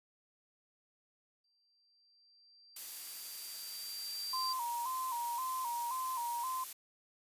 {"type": "tone with exponential growth", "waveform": "sine", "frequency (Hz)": 4704, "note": "D8", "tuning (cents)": 2, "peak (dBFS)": -35, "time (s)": [1.44, 4.53], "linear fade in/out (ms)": 5, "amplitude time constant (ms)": 670}
{"type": "noise", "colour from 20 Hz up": "blue", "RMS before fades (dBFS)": -44, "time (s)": [2.76, 6.73], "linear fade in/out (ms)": 5}
{"type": "tone with vibrato", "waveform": "sine", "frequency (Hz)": 990, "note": "B5", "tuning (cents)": 4, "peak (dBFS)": -35, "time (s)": [4.33, 6.64], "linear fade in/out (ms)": 5, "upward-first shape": "square", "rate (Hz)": 1.9, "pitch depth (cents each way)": 76}
{"effects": ["resampled to 32000 Hz"]}